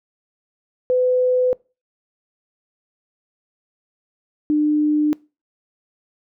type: tone pair in turn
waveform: sine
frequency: 504 / 300.4 Hz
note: B4 / D4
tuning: +35 / +39 cents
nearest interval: major sixth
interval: 896 cents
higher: first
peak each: -14 dBFS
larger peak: neither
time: 0.9-1.53 / 4.5-5.13 s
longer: neither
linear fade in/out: 0 ms
effects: noise-tail reverb RT60 0.3 s tail -24 dB re dry